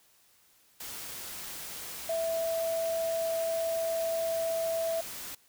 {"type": "tone in noise", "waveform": "sine", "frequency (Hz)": 659.3, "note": "E5", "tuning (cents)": 0, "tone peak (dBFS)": -28, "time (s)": [2.09, 5.01], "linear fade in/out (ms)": 5, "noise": "white", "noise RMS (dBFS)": -41, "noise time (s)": [0.8, 5.35], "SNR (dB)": 10, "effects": ["white hiss -64 dBFS RMS until 5.48 s"]}